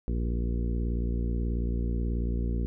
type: harmonic tone with a mistuned harmonic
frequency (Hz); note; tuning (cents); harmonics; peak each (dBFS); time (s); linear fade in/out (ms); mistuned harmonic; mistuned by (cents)
58.4; A#1; +4; 1 / 2 / 3 / 4 / 5 / 6 / 7 / 8; -27 / -36 / -37 / -37 / -43 / -42 / -45 / -47; 0.08-2.66; 0; 8; +32
effects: none